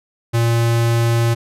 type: tone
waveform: square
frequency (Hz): 116.54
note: A#2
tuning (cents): 0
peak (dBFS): -14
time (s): 0.33-1.35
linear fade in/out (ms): 20
effects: resampled to 32000 Hz